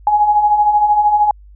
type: beating tone pair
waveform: sine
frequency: 825 / 838 Hz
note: G#5 / G#5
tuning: -12 / +15 cents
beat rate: 13 Hz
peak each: -18 / -10 dBFS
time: 0.07-1.31 s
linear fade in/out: 2 ms
effects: added 50 Hz sine -38 dBFS peak until 1.55 s